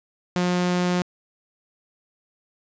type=tone; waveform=sawtooth; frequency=178.7 Hz; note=F3; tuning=40 cents sharp; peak=-16 dBFS; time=0.36-1.02 s; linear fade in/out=0 ms; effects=resampled to 16000 Hz + 9-bit